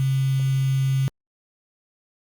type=tone with quantisation; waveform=sine; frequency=134 Hz; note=C3; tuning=42 cents sharp; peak=-18 dBFS; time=0-1.08 s; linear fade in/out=0 ms; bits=6; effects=Opus 32 kbps